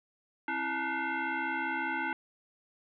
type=tone with frequency modulation; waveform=sine; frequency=329.6 Hz; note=E4; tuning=in tune; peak=-30 dBFS; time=0.48-2.13 s; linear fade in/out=2 ms; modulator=594 Hz; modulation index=3.2; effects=none